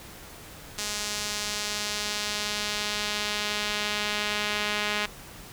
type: tone with band-pass filter sweep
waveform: sawtooth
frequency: 208.6 Hz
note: G#3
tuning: 8 cents sharp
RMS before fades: -30 dBFS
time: 0.78-5.06 s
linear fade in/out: 5 ms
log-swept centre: 6200 to 2700 Hz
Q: 1.1
effects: pink hiss -45 dBFS RMS until 5.52 s